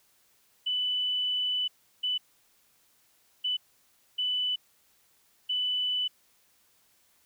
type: tone bursts at uneven times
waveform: sine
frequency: 2989 Hz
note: F#7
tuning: 17 cents sharp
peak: -26 dBFS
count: 5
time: 0.66-1.68 / 2.03-2.18 / 3.44-3.57 / 4.18-4.56 / 5.49-6.08 s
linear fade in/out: 10 ms
effects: white hiss -66 dBFS RMS until 7.25 s